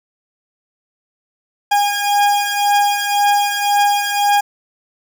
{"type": "beating tone pair", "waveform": "40% pulse", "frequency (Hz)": [816, 817.9], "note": ["G#5", "G#5"], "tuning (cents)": [-31, -27], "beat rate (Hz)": 1.9, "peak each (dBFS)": [-14, -17], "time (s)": [1.71, 4.41], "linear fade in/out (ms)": 10, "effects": []}